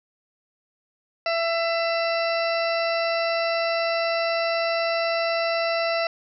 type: harmonic tone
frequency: 668 Hz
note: E5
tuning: 23 cents sharp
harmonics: 1 / 2 / 3 / 4 / 6 / 7 / 8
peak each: -23 / -30 / -31 / -31 / -37 / -36 / -36 dBFS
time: 1.26-6.07 s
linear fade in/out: 2 ms
effects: none